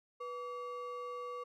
triangle ring-modulated tone, 819 Hz, G#5, 24 cents flat, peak -35 dBFS, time 0.2-1.44 s, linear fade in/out 10 ms, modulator 328 Hz, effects none

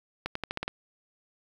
accelerating click train, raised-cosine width 0.3 ms, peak -15 dBFS, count 7, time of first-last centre 0.26-0.68 s, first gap 94 ms, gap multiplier 0.88, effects 8-bit

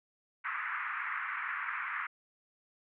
pink band-pass noise, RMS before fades -37 dBFS, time 0.44-2.07 s, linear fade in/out 10 ms, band 1100 to 2200 Hz, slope 48 dB/octave, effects none

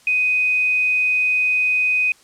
sine tone with quantisation, 2500 Hz, D#7, 8 cents sharp, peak -15 dBFS, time 0.07-2.12 s, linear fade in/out 2 ms, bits 7, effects white hiss -52 dBFS RMS until 2.23 s + low-pass 9000 Hz 12 dB/octave

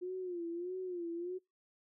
sine tone with vibrato, 354.3 Hz, F4, 25 cents sharp, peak -37 dBFS, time 0.01-1.39 s, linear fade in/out 20 ms, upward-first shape sine, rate 1.6 Hz, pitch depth 91 cents each way, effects noise-tail reverb RT60 0.2 s tail -26 dB re dry

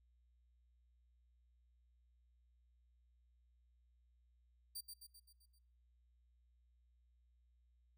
15% pulse tone with echo, 4668 Hz, D8, 11 cents flat, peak -38 dBFS, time 4.75-4.81 s, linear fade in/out 10 ms, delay 130 ms, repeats 6, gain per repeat -5 dB, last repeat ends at 5.59 s, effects noise-tail reverb RT60 1.0 s tail -25 dB re dry + added 60 Hz sine -70 dBFS peak until 7.97 s

